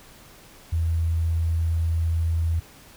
sine tone with sample-and-hold, 82.41 Hz, E2, in tune, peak -20 dBFS, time 0.72-2.6 s, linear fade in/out 10 ms, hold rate 11025 Hz, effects pink hiss -49 dBFS RMS until 2.96 s

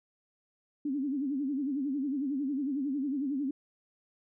sine tone with vibrato, 277.2 Hz, C#4, in tune, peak -29 dBFS, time 0.85-3.51 s, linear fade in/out 5 ms, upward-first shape sine, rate 11 Hz, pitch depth 130 cents each way, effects none

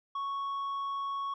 sine tone with tanh clipping, 1108.7 Hz, C#6, in tune, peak -33 dBFS, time 0.15-1.34 s, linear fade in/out 5 ms, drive 4 dB, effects none

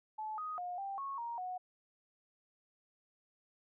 sine tone with pitch steps, 864 / 1249 / 715 / 787 / 1099 / 938 / 733 Hz, A5 / D#6 / F5 / G5 / C#6 / A#5 / F#5, -32 / +6 / +41 / +7 / -15 / +11 / -16 cents, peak -38 dBFS, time 0.18-1.58 s, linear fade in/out 10 ms, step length 200 ms, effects none

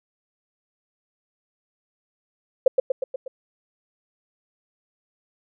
sine tone with echo, 523.3 Hz, C5, in tune, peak -9 dBFS, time 2.66-2.68 s, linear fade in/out 5 ms, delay 120 ms, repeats 5, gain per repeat -4 dB, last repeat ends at 3.28 s, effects none

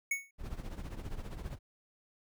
square tone with exponential decay, 2217 Hz, C#7, in tune, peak -28 dBFS, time 0.11-0.31 s, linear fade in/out 5 ms, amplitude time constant 42 ms
brown noise with tremolo, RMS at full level -37 dBFS, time 0.38-1.59 s, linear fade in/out 50 ms, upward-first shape triangle, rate 15 Hz, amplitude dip 80%
effects none

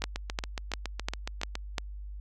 two click trains, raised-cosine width 0.2 ms, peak -12 / -16 dBFS, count 6 / 12, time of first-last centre 0.04-1.782 / 0.02-1.554 s, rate 2.87 / 7.17 Hz, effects added 50 Hz sine -38 dBFS peak until 2.2 s

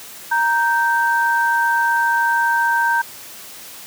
sine tone pair together, 934 / 1561.3 Hz, A#5 / G6, +3 / -7 cents, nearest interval major sixth, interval 890 cents, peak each -17 / -17 dBFS, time 0.31-3.02 s, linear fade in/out 10 ms, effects white hiss -37 dBFS RMS until 3.86 s + high-pass 100 Hz 12 dB/octave

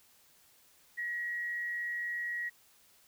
sine tone with amplitude modulation, 1908 Hz, A#6, 40 cents sharp, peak -32 dBFS, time 0.97-2.5 s, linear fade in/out 20 ms, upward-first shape sine, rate 183 Hz, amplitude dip 30%, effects white hiss -64 dBFS RMS until 3.07 s

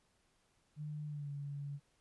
sine tone with pitch glide, 150.3 to 142.52 Hz, D3 to C#3, +40 to +48 cents, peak -40 dBFS, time 0.76-1.8 s, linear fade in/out 50 ms, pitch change -92 cents, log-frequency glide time 1.06-1.3 s, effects pink hiss -75 dBFS RMS until 2 s + resampled to 24000 Hz

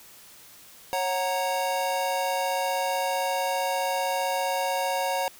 square chord, F# major, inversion second, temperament equal with one note detuned, 548.3 / 740 / 932.3 Hz, C#5 / F#5 / A#5, -19 / 0 / 0 cents, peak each -30 dBFS, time 0.93-5.28 s, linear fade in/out 0 ms, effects white hiss -50 dBFS RMS until 5.39 s

